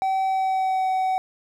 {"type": "tone with pitch glide", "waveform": "triangle", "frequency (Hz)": [766, 753.7], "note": ["G5", "F#5"], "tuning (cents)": [-40, 32], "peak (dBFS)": -18, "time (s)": [0.02, 1.18], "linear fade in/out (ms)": 0, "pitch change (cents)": -28, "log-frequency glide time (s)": [0.24, 0.9], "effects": []}